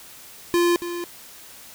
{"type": "tone with echo", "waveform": "square", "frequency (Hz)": 346.7, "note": "F4", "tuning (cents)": -13, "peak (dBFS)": -17, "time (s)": [0.54, 0.76], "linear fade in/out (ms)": 0, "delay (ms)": 280, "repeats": 1, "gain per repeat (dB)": -11, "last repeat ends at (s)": 1.04, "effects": ["white hiss -44 dBFS RMS until 1.74 s"]}